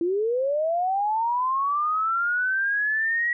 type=linear sweep; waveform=sine; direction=up; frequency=329.6 to 1926 Hz; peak=-21 dBFS; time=0.01-3.33 s; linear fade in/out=2 ms; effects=none